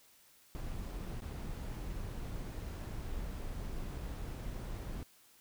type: noise with dropouts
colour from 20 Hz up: brown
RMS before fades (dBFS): -41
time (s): 0.55-5.03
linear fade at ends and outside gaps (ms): 0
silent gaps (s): 1.204-1.22
effects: white hiss -64 dBFS RMS until 5.4 s